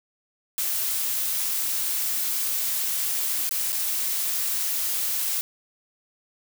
blue noise with dropouts, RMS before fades -26 dBFS, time 0.58-5.41 s, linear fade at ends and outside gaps 0 ms, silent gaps 3.492-3.51 / 3.721-3.728 s, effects none

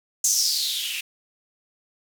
violet noise with band-pass filter sweep, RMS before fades -24 dBFS, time 0.24-1.01 s, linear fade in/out 5 ms, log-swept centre 6700 to 2500 Hz, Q 6.9, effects none

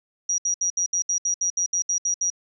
sine tone bursts, 5760 Hz, F#8, 47 cents flat, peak -20 dBFS, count 13, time 0.29-2.302 s, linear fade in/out 5 ms, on 92 ms, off 68 ms, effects none

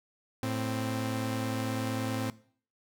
sawtooth tone pair together, 110.53 / 261.6 Hz, A2 / C4, +8 / 0 cents, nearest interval octave + minor third, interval 1492 cents, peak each -29 / -29 dBFS, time 0.43-2.3 s, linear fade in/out 0 ms, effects noise-tail reverb RT60 0.5 s tail -19 dB re dry

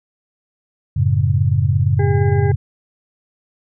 sine chord, F# minor, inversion none, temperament equal, 92.5 / 110 / 138.59 Hz, F#2 / A2 / C#3, 0 / 0 / 0 cents, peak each -17 dBFS, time 0.96-2.56 s, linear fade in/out 10 ms
harmonic tone, 404.4 Hz, G#4, 46 cents flat, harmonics 1 / 2 / 4 / 5, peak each -20 / -27 / -33 / -36 dBFS, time 1.99-2.52 s, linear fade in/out 5 ms
effects none

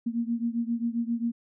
sine beating tone pair, 231.1 / 238.6 Hz, A#3 / A#3, -15 / +41 cents, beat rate 7.5 Hz, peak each -28 / -30 dBFS, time 0.06-1.32 s, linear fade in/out 10 ms, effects none

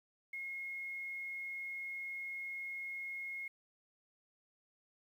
sine tone with quantisation, 2158 Hz, C#7, 47 cents flat, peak -40 dBFS, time 0.33-3.48 s, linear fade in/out 5 ms, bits 11, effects none

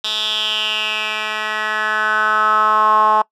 10% pulse tone with band-pass filter sweep, 214.9 Hz, A3, 41 cents flat, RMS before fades -17 dBFS, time 0.04-3.22 s, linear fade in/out 5 ms, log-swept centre 3800 to 960 Hz, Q 5.4, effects noise-tail reverb RT60 0.1 s tail -22 dB re dry

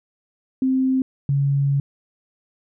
sine tone pair in turn, 261.6 / 139.86 Hz, C4 / C#3, 0 / +16 cents, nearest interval major seventh, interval 1084 cents, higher first, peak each -16 dBFS, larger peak neither, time 0.62-1.02 / 1.29-1.8 s, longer second, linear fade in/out 2 ms, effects none

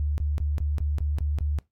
sine tone bursts, 73.6 Hz, D2, 4 cents sharp, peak -23 dBFS, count 8, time 0-1.587 s, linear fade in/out 0 ms, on 180 ms, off 21 ms, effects noise-tail reverb RT60 0.2 s tail -23 dB re dry + AAC 48 kbps

